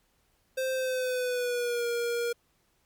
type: tone with pitch glide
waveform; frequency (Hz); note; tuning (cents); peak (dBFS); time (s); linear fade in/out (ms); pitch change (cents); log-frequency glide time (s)
square; 522 to 473.2; C5 to A#4; -4 to +26; -28; 0.57-2.33; 10; -170; 0.73-1.87
effects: pink hiss -70 dBFS RMS until 2.85 s + MP3 96 kbps